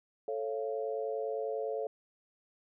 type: chord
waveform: sine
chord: A augmented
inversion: none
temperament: just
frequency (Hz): 440 / 550 / 687.5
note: A4 / C#5 / E#5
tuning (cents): 0 / -14 / -27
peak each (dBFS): -35 / -37 / -40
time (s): 0.28-1.87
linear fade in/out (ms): 2
effects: none